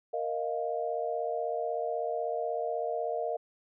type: chord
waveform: sine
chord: Bb suspended fourth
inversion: none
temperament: equal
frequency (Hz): 466.2 / 622.3 / 698.5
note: Bb4 / Eb5 / F5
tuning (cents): 0 / 0 / 0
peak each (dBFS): -34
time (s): 0.13-3.37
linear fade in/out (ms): 10
effects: none